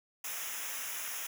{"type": "noise with comb filter", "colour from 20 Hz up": "white", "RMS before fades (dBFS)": -39, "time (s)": [0.24, 1.27], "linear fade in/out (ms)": 5, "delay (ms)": 0.23, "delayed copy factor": -0.85, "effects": []}